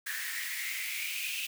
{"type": "noise with high-pass filter sweep", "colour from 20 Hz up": "white", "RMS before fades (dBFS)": -36, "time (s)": [0.06, 1.47], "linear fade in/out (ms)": 10, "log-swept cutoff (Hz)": [1700, 2700], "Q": 8.1, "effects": []}